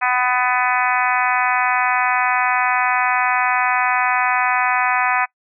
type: harmonic tone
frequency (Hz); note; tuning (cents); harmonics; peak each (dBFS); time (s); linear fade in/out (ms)
250; B3; +21; 3 / 4 / 5 / 6 / 7 / 8 / 9 / 10; -21 / -22 / -23 / -24 / -24 / -25 / -26 / -26; 0.01-5.26; 20
effects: noise-tail reverb RT60 0.1 s tail -23 dB re dry